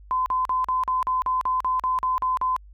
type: tone bursts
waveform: sine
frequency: 1022 Hz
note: C6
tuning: 41 cents flat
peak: -20 dBFS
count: 13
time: 0.11-2.564 s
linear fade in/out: 0 ms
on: 150 ms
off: 42 ms
effects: added 50 Hz sine -44 dBFS peak until 2.73 s